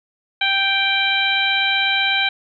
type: harmonic tone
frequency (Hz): 784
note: G5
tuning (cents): 0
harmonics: 1 / 2 / 3 / 4 / 5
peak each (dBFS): -25 / -22 / -20 / -22 / -23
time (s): 0.41-2.29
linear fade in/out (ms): 5
effects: none